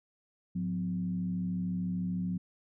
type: tone with frequency modulation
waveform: sine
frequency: 179.9 Hz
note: F#3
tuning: 48 cents flat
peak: -30 dBFS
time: 0.55-2.38 s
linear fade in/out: 10 ms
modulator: 73.5 Hz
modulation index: 0.57
effects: none

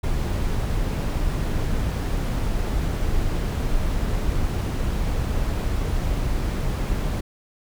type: noise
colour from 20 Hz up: brown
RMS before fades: -23 dBFS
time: 0.03-7.21 s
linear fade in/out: 10 ms
effects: none

